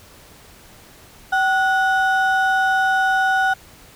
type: ring-modulated tone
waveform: triangle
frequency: 1115 Hz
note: C#6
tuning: 10 cents sharp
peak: -10 dBFS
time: 1.32-3.54 s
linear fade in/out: 10 ms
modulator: 349 Hz
effects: pink hiss -46 dBFS RMS until 3.95 s